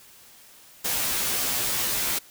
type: noise with comb filter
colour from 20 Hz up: white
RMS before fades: -26 dBFS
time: 0.84-2.19 s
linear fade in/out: 10 ms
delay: 13 ms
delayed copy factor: -0.95
effects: white hiss -51 dBFS RMS until 2.3 s